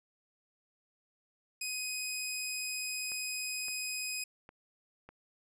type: tone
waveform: 15% pulse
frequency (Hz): 2509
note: D#7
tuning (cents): +14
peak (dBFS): -28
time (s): 1.61-4.24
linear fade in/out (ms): 5
type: clicks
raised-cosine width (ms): 0.5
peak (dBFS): -35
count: 4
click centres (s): 3.119 / 3.683 / 4.491 / 5.09
effects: none